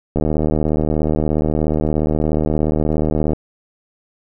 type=click train; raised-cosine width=2 ms; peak=-5 dBFS; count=245; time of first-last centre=0.16-3.333 s; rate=76.9 Hz; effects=none